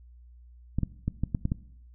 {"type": "clicks", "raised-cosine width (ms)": 5, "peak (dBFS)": -14, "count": 7, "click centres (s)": [0.786, 0.833, 1.08, 1.236, 1.348, 1.454, 1.519], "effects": ["noise-tail reverb RT60 0.7 s tail -19 dB re dry", "added 60 Hz sine -49 dBFS peak until 1.94 s"]}